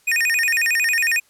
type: tone with vibrato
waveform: square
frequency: 2135 Hz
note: C7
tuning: 34 cents sharp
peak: -17 dBFS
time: 0.07-1.2 s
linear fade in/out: 10 ms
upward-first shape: square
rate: 11 Hz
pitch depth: 260 cents each way
effects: white hiss -58 dBFS RMS until 1.29 s + low-pass 12000 Hz 12 dB/octave